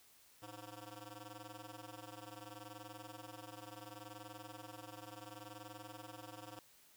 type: ring-modulated tone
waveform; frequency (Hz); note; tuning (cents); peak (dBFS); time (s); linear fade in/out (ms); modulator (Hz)
10% pulse; 207.7; G#3; 0; -39; 0.42-6.59; 0; 93.5
effects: white hiss -66 dBFS RMS until 6.96 s